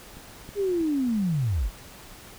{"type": "click train", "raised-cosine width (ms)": 3, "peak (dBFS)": -29, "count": 3, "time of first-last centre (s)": [0.17, 0.811], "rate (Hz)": 3.12}
{"type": "linear sweep", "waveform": "sine", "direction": "down", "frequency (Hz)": [415.3, 34.65], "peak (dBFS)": -22, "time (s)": [0.55, 1.71], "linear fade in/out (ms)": 50}
{"effects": ["pink hiss -46 dBFS RMS until 2.38 s"]}